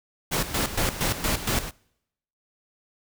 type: noise with tremolo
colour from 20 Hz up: pink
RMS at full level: -24 dBFS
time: 0.31-1.71 s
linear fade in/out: 20 ms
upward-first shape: square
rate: 4.3 Hz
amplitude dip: 70%
effects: noise-tail reverb RT60 0.8 s tail -26 dB re dry